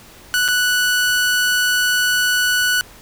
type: tone with dropouts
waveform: sawtooth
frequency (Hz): 1480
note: F#6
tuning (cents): 0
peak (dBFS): -11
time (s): 0.34-2.81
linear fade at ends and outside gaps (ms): 0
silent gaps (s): 0.48-0.485
effects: pink hiss -43 dBFS RMS until 3.01 s